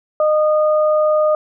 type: tone pair together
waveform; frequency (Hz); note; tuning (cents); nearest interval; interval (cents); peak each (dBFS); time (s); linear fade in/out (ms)
sine; 613 / 1227; D#5 / D#6; -26 / -25; octave; 1201; -12 / -21; 0.2-1.35; 2
effects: none